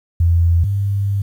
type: tone pair in turn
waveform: sine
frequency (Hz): 84.8 / 99.77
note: E2 / G2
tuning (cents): +50 / +31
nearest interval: minor third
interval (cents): 281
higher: second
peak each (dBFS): -10 / -15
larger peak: first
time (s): 0.2-0.64 / 0.64-1.22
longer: second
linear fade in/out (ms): 5
effects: 8-bit